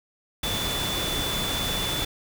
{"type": "tone in noise", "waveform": "sine", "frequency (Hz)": 3480, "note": "A7", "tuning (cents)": -20, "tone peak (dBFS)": -29, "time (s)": [0.43, 2.05], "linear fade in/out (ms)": 5, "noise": "pink", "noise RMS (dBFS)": -29, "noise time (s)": [0.43, 2.05], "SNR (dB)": -3, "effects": []}